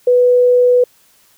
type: tone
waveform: sine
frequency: 493.9 Hz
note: B4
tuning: in tune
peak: -7 dBFS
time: 0.07-0.84 s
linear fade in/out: 5 ms
effects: white hiss -52 dBFS RMS until 1.37 s